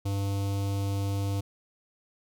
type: tone with notch filter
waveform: square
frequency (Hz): 99.2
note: G2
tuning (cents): +21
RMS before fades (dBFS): -29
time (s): 0.05-1.41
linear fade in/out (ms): 10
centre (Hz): 1700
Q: 0.91
effects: none